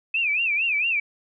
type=tone with vibrato; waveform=sine; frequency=2527 Hz; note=D#7; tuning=26 cents sharp; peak=-20 dBFS; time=0.14-1 s; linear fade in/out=5 ms; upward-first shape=sine; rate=4.4 Hz; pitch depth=170 cents each way; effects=none